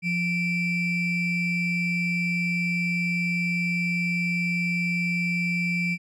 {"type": "ring-modulated tone", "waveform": "triangle", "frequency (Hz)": 1255, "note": "D#6", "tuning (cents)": 15, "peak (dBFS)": -18, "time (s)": [0.02, 5.98], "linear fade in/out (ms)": 50, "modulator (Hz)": 1080, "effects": []}